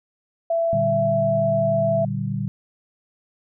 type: tone with pitch glide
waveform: sine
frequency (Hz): 667 to 662.8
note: E5 to E5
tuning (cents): +20 to +9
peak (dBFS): -18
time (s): 0.5-2.05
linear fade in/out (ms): 5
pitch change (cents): -11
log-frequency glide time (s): 1.04-1.26
type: chord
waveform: sine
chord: G minor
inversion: first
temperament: equal with one note detuned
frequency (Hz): 116.54 / 146.83 / 193.3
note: Bb2 / D3 / G3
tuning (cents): 0 / 0 / -24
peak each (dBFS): -27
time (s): 0.73-2.48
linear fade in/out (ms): 0
effects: none